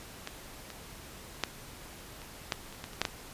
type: clicks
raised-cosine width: 0.2 ms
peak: -19 / -25 / -10 / -29 / -11 / -29 / -22 / -28 / -9 / -12 dBFS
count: 10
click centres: 0.274 / 0.703 / 1.437 / 2.218 / 2.522 / 2.726 / 2.841 / 2.933 / 3.016 / 3.052 s
effects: pink hiss -48 dBFS RMS until 3.33 s + resampled to 32000 Hz